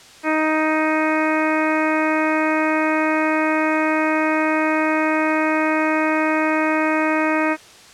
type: harmonic tone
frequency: 312.2 Hz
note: D#4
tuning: 6 cents sharp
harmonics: 1 / 2 / 3 / 4 / 5 / 6 / 7 / 8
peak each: -20 / -23 / -25 / -26 / -27 / -28 / -28 / -29 dBFS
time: 0.23-7.57 s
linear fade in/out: 50 ms
effects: white hiss -44 dBFS RMS until 7.93 s + low-pass 7000 Hz 12 dB/octave